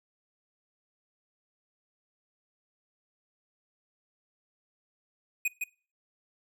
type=tone with echo; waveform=square; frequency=2489 Hz; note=D#7; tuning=in tune; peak=-26 dBFS; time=5.45-5.48 s; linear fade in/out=5 ms; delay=160 ms; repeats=1; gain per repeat=-4 dB; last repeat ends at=5.64 s; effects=noise-tail reverb RT60 0.4 s tail -24 dB re dry